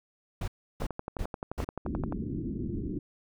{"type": "noise bursts", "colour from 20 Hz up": "brown", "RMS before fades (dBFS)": -32, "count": 4, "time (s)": [0.41, 1.646], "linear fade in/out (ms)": 5, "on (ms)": 69, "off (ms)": 320}
{"type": "click train", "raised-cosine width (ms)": 1, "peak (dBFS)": -20, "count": 16, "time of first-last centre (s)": [0.82, 2.124], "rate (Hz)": 11.5}
{"type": "low-pass noise", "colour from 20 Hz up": "white", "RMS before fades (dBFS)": -34, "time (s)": [1.85, 2.99], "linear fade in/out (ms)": 5, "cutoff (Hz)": 340, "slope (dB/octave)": 48}
{"effects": []}